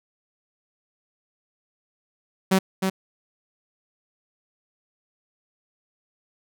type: tone with echo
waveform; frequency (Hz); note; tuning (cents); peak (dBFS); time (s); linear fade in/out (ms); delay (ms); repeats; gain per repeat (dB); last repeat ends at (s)
sawtooth; 190; F#3; +46; -12; 2.51-2.59; 10; 310; 1; -5; 2.9
effects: none